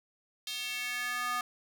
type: tone with high-pass filter sweep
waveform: square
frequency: 245.6 Hz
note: B3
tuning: 9 cents flat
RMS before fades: -35 dBFS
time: 0.47-1.41 s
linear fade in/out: 2 ms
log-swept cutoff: 3500 to 1100 Hz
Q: 2.7
effects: none